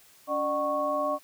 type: tone cluster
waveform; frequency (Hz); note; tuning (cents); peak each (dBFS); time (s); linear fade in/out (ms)
sine; 284.8 / 601 / 753 / 1104; C#4 / D5 / F#5 / C#6; +47 / +40 / +30 / -7; -35 / -28 / -36 / -29; 0.27-1.19; 50
effects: white hiss -57 dBFS RMS until 1.23 s